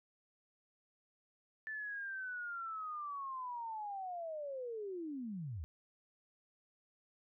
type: linear sweep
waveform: sine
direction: down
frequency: 1764 to 68.4 Hz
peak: -40 dBFS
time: 1.67-5.64 s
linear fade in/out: 0 ms
effects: none